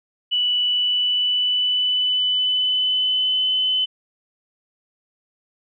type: tone with pitch glide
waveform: sine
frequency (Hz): 2960 to 3029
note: F#7 to F#7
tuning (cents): 0 to +40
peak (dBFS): -17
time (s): 0.31-3.86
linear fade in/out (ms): 20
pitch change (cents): +40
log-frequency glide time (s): 0.61-3.5
effects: none